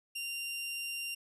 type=tone; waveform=sawtooth; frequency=2777 Hz; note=F7; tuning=10 cents flat; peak=-33 dBFS; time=0.15-1.15 s; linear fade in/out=10 ms; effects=resampled to 32000 Hz